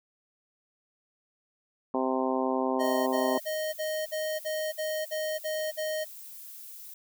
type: harmonic tone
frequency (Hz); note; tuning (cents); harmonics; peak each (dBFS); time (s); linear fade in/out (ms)
130.4; C3; -5; 2 / 3 / 4 / 5 / 6 / 7 / 8; -30 / -32 / -33 / -34 / -35 / -35 / -36; 1.94-3.38; 2
type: tone bursts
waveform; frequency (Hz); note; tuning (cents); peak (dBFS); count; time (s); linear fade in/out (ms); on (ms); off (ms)
square; 622.3; D#5; 0; -30; 10; 2.79-6.049; 20; 280; 51
type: noise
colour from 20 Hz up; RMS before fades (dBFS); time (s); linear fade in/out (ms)
violet; -45; 2.84-6.94; 5
effects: none